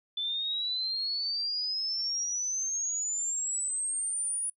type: exponential sweep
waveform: sine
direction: up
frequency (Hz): 3497 to 9790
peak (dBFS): -29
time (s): 0.17-4.5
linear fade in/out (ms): 5
effects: noise-tail reverb RT60 0.1 s tail -24 dB re dry